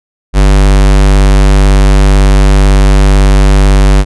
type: tone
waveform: square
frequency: 49 Hz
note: G1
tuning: in tune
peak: -3 dBFS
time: 0.33-4.05 s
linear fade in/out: 50 ms
effects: resampled to 24000 Hz